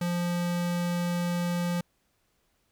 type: tone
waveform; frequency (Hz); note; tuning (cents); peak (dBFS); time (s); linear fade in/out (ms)
square; 174.61; F3; 0; -27; 0.01-1.81; 5
effects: pink hiss -72 dBFS RMS until 2.71 s